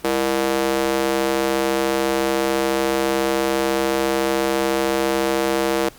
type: tone with high-pass filter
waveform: square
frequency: 67 Hz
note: C2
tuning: 42 cents sharp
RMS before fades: -20 dBFS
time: 0.04-5.89 s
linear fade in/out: 5 ms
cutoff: 400 Hz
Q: 1.8
effects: pink hiss -46 dBFS RMS until 5.98 s + Opus 48 kbps